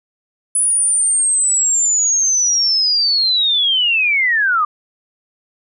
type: linear sweep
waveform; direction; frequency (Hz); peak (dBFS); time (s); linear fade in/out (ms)
sine; down; 9956 to 1174.7; -12; 0.55-4.65; 5
effects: none